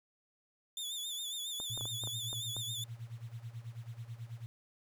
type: tone with vibrato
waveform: sawtooth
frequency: 3520 Hz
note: A7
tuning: in tune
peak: -35 dBFS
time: 0.77-2.84 s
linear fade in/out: 2 ms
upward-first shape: sine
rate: 7.3 Hz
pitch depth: 71 cents each way
type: clicks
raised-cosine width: 1 ms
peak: -32 dBFS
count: 8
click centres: 1.601 / 1.776 / 1.81 / 1.855 / 2.037 / 2.074 / 2.33 / 2.566 s
type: tone with tremolo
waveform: sine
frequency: 116.1 Hz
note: A#2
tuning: 7 cents flat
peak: -39 dBFS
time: 1.7-4.46 s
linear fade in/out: 0 ms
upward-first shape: sine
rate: 9.2 Hz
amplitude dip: 85%
effects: 10-bit